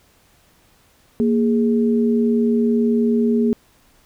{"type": "tone pair together", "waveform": "sine", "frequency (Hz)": [232.4, 414.1], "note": ["A#3", "G#4"], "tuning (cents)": [-5, -5], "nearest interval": "minor seventh", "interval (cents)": 1000, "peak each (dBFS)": [-15, -20], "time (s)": [1.2, 3.53], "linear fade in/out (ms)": 0, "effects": ["pink hiss -56 dBFS RMS until 4.05 s"]}